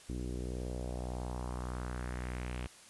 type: tone with low-pass filter sweep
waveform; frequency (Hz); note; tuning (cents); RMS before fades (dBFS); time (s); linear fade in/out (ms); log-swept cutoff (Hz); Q
sawtooth; 61.7; B1; -1; -39; 0.09-2.67; 0; 310 to 2900; 2.3
effects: white hiss -56 dBFS RMS until 2.89 s + resampled to 24000 Hz